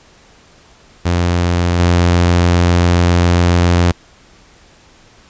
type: tone with level steps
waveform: sawtooth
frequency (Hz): 87.31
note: F2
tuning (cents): 0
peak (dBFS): -8 / -5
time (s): 1.05-3.92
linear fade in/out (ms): 10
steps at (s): 1.79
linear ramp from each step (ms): 5
effects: pink hiss -46 dBFS RMS until 5.29 s + resampled to 16000 Hz